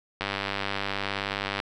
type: click train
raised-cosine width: 0.3 ms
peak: -12 dBFS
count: 139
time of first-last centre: 0.21-1.601 s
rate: 99.2 Hz
effects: none